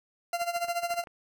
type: tone with tremolo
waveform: 40% pulse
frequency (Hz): 691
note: F5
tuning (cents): -19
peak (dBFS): -25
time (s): 0.33-1.04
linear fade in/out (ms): 2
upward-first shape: sine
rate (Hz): 14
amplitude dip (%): 80
type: clicks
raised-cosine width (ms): 0.5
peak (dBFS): -32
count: 9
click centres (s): 0.416 / 0.564 / 0.645 / 0.685 / 0.834 / 0.906 / 0.94 / 0.992 / 1.072
effects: none